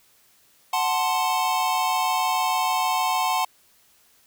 square chord, F# diminished, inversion none, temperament equal, 740 / 880 / 1046.5 Hz, F#5 / A5 / C6, 0 / 0 / 0 cents, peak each -26 dBFS, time 0.73-3.45 s, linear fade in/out 5 ms, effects white hiss -59 dBFS RMS until 4.26 s

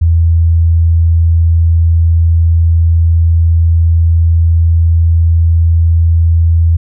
sine tone, 82.9 Hz, E2, 10 cents sharp, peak -5 dBFS, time 0.01-6.77 s, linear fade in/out 10 ms, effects none

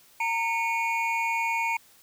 triangle tone cluster, 920 / 2210 / 2430 Hz, A#5 / C#7 / D#7, -23 / -6 / -42 cents, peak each -25 / -29 / -29 dBFS, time 0.2-1.77 s, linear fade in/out 5 ms, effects white hiss -57 dBFS RMS until 2.02 s

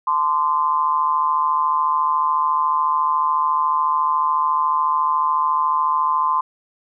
sine tone with amplitude modulation, 1034 Hz, C6, 21 cents flat, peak -12 dBFS, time 0.07-6.41 s, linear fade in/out 5 ms, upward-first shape sine, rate 154 Hz, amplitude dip 80%, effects none

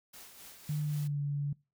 white noise with tremolo, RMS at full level -50 dBFS, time 0.13-1.08 s, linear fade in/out 10 ms, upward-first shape sine, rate 3.8 Hz, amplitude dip 45%
sine tone with pitch glide, 150 to 143.56 Hz, D3 to D3, +37 to -39 cents, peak -30 dBFS, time 0.69-1.53 s, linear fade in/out 5 ms, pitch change -76 cents, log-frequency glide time 0.85-1.2 s
effects noise-tail reverb RT60 0.3 s tail -25 dB re dry

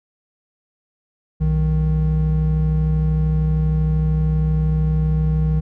triangle tone pair together, 63.04 / 156.2 Hz, B1 / D#3, +36 / +7 cents, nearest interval octave + major third, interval 1571 cents, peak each -17 / -15 dBFS, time 1.4-5.61 s, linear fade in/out 20 ms, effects none

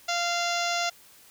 harmonic tone with a mistuned harmonic, 693 Hz, F5, 14 cents flat, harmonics 1 / 2 / 3 / 4 / 5 / 6 / 7 / 8 / 9 / 10, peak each -29 / -32 / -34 / -35 / -36 / -37 / -37 / -38 / -39 / -39 dBFS, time 0.08-0.9 s, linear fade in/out 10 ms, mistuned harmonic 7, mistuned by +18 cents, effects white hiss -54 dBFS RMS until 1.3 s

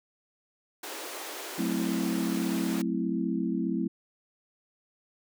pink high-pass noise, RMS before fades -39 dBFS, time 0.83-2.82 s, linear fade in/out 5 ms, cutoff 300 Hz, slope 48 dB/octave
sine chord, F# half-diminished seventh, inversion none, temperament equal, 185 / 220 / 261.6 / 329.6 Hz, F#3 / A3 / C4 / E4, 0 / 0 / 0 / 0 cents, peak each -32 dBFS, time 1.58-3.88 s, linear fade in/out 10 ms
effects none

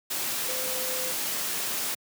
sine tone in noise, 513 Hz, C5, 34 cents flat, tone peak -36 dBFS, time 0.48-1.12 s, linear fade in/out 10 ms, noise white, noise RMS -30 dBFS, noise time 0.1-1.95 s, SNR -9 dB, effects high-pass 150 Hz 12 dB/octave

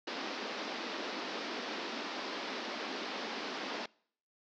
pink band-pass noise, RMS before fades -40 dBFS, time 0.07-3.86 s, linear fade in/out 5 ms, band 220 to 5300 Hz, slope 48 dB/octave, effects noise-tail reverb RT60 0.6 s tail -25 dB re dry

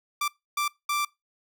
sawtooth tone bursts at uneven times, 1174.7 Hz, D6, in tune, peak -21 dBFS, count 3, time 0.21-0.28 / 0.57-0.68 / 0.89-1.05 s, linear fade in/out 5 ms, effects noise-tail reverb RT60 0.2 s tail -22 dB re dry

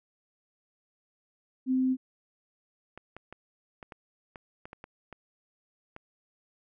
sine tone, 258.9 Hz, C4, 18 cents flat, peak -23 dBFS, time 1.66-1.97 s, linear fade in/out 50 ms
clicks, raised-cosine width 0.5 ms, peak -28 dBFS, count 11, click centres 2.976 / 3.166 / 3.326 / 3.828 / 3.922 / 4.358 / 4.655 / 4.731 / 4.841 / 5.127 / 5.964 s
effects none

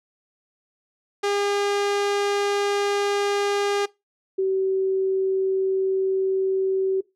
sawtooth / sine tone pair in turn, 404.9 / 382.2 Hz, G#4 / G4, -44 / -44 cents, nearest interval minor second, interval 100 cents, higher first, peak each -17 / -19 dBFS, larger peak first, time 1.23-3.86 / 4.38-7.01 s, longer neither, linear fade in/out 10 ms, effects noise-tail reverb RT60 0.2 s tail -20 dB re dry + low-pass 7000 Hz 12 dB/octave

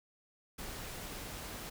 pink noise, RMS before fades -44 dBFS, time 0.58-1.7 s, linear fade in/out 10 ms, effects none

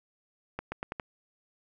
accelerating click train, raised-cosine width 0.5 ms, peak -19 dBFS, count 5, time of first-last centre 0.59-0.998 s, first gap 130 ms, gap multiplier 0.84, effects none

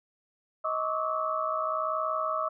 sine tone cluster, 631 / 1106 / 1167 / 1292 Hz, D#5 / C#6 / D6 / E6, +24 / -4 / -11 / -35 cents, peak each -32 / -34 / -33 / -32 dBFS, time 0.64-2.49 s, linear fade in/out 10 ms, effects none

